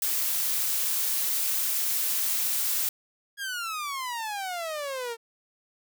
blue noise, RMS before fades -27 dBFS, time 0.02-2.89 s, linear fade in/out 2 ms
sawtooth exponential sweep, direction down, 1661.2 to 451.3 Hz, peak -27 dBFS, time 3.37-5.17 s, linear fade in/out 50 ms
effects none

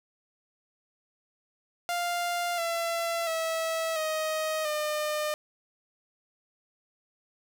sawtooth tone with pitch steps, 698.5 / 673.9 / 650.2 / 627.3 / 605.3 Hz, F5 / E5 / E5 / D#5 / D#5, 0 / +38 / -24 / +14 / -48 cents, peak -24 dBFS, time 1.89-5.34 s, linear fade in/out 0 ms, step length 690 ms, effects none

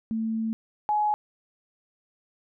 sine tone pair in turn, 223 / 841.9 Hz, A3 / G#5, +23 / +23 cents, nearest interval octave + major seventh, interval 2300 cents, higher second, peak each -25 / -21 dBFS, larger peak second, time 0.11-0.53 / 0.89-1.14 s, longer first, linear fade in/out 0 ms, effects none

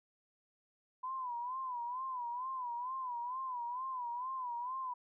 sine tone with vibrato, 1000 Hz, B5, 21 cents sharp, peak -37 dBFS, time 1.03-4.94 s, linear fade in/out 10 ms, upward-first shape sine, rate 2.2 Hz, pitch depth 100 cents each way, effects none

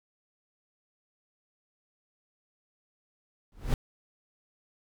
brown noise with exponential growth, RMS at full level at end -21 dBFS, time 3.52-3.74 s, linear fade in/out 1 ms, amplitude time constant 46 ms, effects none

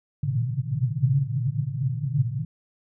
white band-pass noise, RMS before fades -25 dBFS, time 0.23-2.45 s, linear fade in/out 5 ms, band 110 to 150 Hz, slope 96 dB/octave, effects none

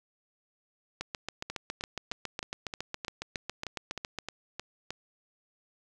two click trains, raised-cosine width 0.2 ms, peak -17 / -19 dBFS, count 24 / 12, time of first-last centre 1.01-4.187 / 1.5-4.906 s, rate 7.24 / 3.23 Hz, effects none

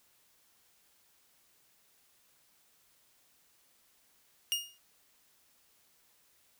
sawtooth tone with exponential decay, 2850 Hz, F7, 34 cents sharp, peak -23 dBFS, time 4.52-4.78 s, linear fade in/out 0 ms, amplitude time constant 55 ms, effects white hiss -68 dBFS RMS until 6.59 s

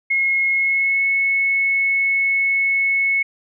sine tone with pitch glide, 2164 to 2198 Hz, C#7 to C#7, -42 to -15 cents, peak -15 dBFS, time 0.1-3.23 s, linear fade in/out 10 ms, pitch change +27 cents, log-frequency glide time 0.51-1.04 s, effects none

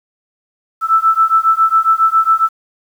sine beating tone pair, 1317 / 1324.3 Hz, E6 / E6, -2 / +8 cents, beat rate 7.3 Hz, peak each -12 dBFS, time 0.81-2.49 s, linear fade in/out 50 ms, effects 7-bit

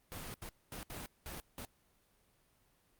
pink noise bursts at uneven times, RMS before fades -45 dBFS, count 6, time 0.12-0.34 / 0.42-0.49 / 0.72-0.83 / 0.9-1.06 / 1.26-1.4 / 1.58-1.65 s, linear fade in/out 0 ms, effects pink hiss -72 dBFS RMS until 2.99 s + Opus 32 kbps

